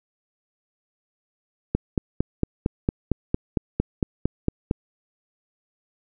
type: click train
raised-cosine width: 3 ms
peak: -7 dBFS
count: 14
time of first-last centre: 1.75-4.711 s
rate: 4.39 Hz
effects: none